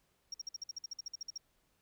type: tone bursts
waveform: sine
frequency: 5588 Hz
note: F8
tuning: in tune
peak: -37 dBFS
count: 15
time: 0.32-1.378 s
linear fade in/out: 5 ms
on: 22 ms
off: 52 ms
effects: tanh soft clip ceiling -34 dBFS + pink hiss -75 dBFS RMS until 1.81 s